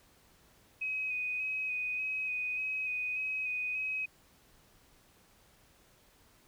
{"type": "tone with vibrato", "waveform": "sine", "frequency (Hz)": 2516, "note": "D#7", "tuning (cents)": 19, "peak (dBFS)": -32, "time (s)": [0.81, 4.06], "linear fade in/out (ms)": 10, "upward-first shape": "square", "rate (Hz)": 1.7, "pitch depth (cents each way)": 16, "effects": ["pink hiss -64 dBFS RMS until 6.47 s"]}